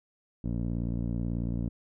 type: tone with low-pass filter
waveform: 15% pulse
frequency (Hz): 58.27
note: A#1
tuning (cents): 0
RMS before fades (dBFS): -31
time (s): 0.44-1.69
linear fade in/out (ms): 5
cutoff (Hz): 310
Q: 1.4
effects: none